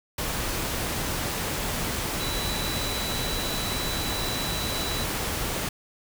sine tone in noise, 3951 Hz, B7, in tune, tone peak -33 dBFS, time 2.2-5.04 s, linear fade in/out 5 ms, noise pink, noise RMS -29 dBFS, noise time 0.18-5.69 s, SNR -7 dB, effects none

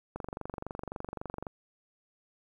click train, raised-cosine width 1 ms, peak -23 dBFS, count 32, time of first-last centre 0.16-1.468 s, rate 23.7 Hz, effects 10-bit

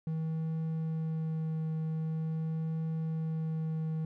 triangle tone with vibrato, 159.7 Hz, D#3, 45 cents sharp, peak -29 dBFS, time 0.07-4.05 s, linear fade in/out 2 ms, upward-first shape triangle, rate 0.45 Hz, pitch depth 11 cents each way, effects none

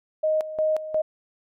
sine tone with tremolo, 623 Hz, D#5, 2 cents sharp, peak -19 dBFS, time 0.23-1.02 s, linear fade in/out 10 ms, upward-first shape square, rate 2.8 Hz, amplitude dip 75%, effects none

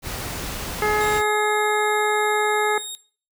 pink noise, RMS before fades -30 dBFS, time 0.02-1.23 s, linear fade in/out 50 ms
harmonic tone, 422.7 Hz, G#4, 31 cents sharp, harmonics 1 / 2 / 3 / 4 / 5, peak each -21 / -24 / -26 / -27 / -28 dBFS, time 0.82-2.78 s, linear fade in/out 2 ms
20% pulse tone, 3729 Hz, A#7, in tune, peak -24 dBFS, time 1.01-2.95 s, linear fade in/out 0 ms
effects noise-tail reverb RT60 0.4 s tail -18 dB re dry

